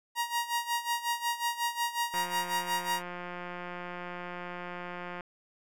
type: tone with tremolo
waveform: sawtooth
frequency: 945 Hz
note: A#5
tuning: 23 cents sharp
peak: -23 dBFS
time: 0.15-3.03 s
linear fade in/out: 50 ms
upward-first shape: sine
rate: 5.5 Hz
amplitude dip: 80%
type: click train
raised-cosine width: 0.5 ms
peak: -25 dBFS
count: 544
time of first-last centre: 2.14-5.208 s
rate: 177 Hz
effects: none